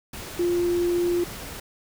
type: tone in noise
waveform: sine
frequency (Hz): 349.2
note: F4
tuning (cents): 0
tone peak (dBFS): -20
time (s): 0.39-1.24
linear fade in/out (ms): 5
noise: pink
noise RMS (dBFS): -37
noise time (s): 0.13-1.6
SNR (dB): +14
effects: none